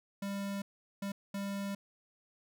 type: tone bursts at uneven times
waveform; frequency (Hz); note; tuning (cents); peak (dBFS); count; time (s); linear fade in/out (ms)
square; 198.8; G3; +25; -36; 3; 0.22-0.62 / 1.02-1.12 / 1.34-1.75; 5
effects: none